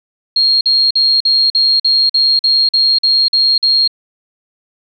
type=tone bursts; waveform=sine; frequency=4247 Hz; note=C8; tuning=25 cents sharp; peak=-8 dBFS; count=12; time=0.36-3.877 s; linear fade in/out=5 ms; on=250 ms; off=47 ms; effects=none